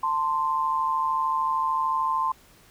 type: tone pair together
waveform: sine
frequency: 890.7 / 1044 Hz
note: A5 / C6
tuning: +21 / -4 cents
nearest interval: minor third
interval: 275 cents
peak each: -28 / -23 dBFS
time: 0.03-2.32 s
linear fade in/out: 5 ms
effects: pink hiss -55 dBFS RMS until 2.7 s